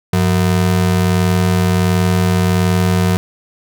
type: ring-modulated tone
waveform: square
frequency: 138.59 Hz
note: C#3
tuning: in tune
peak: -9 dBFS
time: 0.13-3.17 s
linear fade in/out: 0 ms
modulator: 40.7 Hz
effects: none